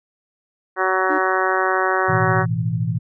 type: harmonic tone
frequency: 187.6 Hz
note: F#3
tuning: 24 cents sharp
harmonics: 2 / 3 / 4 / 5 / 6 / 7 / 8 / 9 / 10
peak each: -23 / -26 / -24 / -27 / -23 / -27 / -24 / -28 / -28 dBFS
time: 0.76-2.46 s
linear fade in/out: 50 ms
type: tone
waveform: triangle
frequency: 304.3 Hz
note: D#4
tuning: 38 cents flat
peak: -20 dBFS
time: 1.09-1.19 s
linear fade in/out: 20 ms
type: chord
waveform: sine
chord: A suspended second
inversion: none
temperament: equal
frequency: 110 / 123.47 / 164.81 Hz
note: A2 / B2 / E3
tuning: 0 / 0 / 0 cents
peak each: -23 dBFS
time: 2.08-2.99 s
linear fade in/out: 20 ms
effects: none